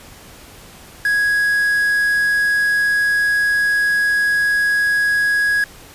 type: tone with quantisation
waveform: triangle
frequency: 1661.2 Hz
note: G#6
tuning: in tune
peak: -12 dBFS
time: 1.05-5.64 s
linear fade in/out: 2 ms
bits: 5
effects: pink hiss -41 dBFS RMS until 5.94 s + resampled to 32000 Hz